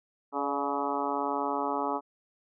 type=harmonic tone with a mistuned harmonic; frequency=141.2 Hz; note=C#3; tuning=32 cents sharp; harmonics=2 / 3 / 4 / 5 / 6 / 7 / 8 / 9; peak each=-35 / -36 / -38 / -37 / -33 / -36 / -36 / -38 dBFS; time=0.32-2.01 s; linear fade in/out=50 ms; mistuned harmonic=4; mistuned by=+58 cents; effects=none